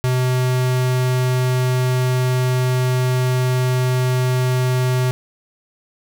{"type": "tone", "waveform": "square", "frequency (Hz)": 127.2, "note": "C3", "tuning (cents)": -48, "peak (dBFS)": -16, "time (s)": [0.04, 5.11], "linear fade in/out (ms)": 0, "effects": []}